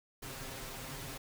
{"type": "noise with comb filter", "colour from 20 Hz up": "pink", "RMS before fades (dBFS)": -44, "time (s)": [0.22, 1.18], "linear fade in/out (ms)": 10, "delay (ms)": 7.5, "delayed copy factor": 0.7, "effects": []}